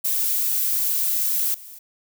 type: noise with level steps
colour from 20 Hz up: violet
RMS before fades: -22 / -41 dBFS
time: 0.04-1.79 s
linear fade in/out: 10 ms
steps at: 1.54 s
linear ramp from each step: 5 ms
effects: none